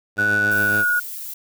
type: tone with tremolo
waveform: 10% pulse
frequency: 103.83 Hz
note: G#2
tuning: in tune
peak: -16 dBFS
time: 0.16-0.85 s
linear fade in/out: 50 ms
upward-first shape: triangle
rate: 7.2 Hz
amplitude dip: 30%
type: tone with pitch glide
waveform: sine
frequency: 1480 to 1449.5 Hz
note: F#6 to F#6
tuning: 0 to -36 cents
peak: -16 dBFS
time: 0.18-1 s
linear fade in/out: 10 ms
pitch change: -36 cents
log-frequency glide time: 0.62-0.84 s
type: noise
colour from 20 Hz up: violet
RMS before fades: -32 dBFS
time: 0.51-1.34 s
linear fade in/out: 5 ms
effects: none